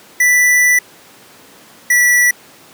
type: tone pair in turn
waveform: square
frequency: 1975.5 / 1953.9 Hz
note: B6 / B6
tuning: 0 / -19 cents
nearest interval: unison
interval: 19 cents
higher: first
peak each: -9 dBFS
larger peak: neither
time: 0.2-0.79 / 1.9-2.31 s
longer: first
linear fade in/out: 5 ms
effects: pink hiss -42 dBFS RMS until 2.73 s + high-pass 200 Hz 12 dB/octave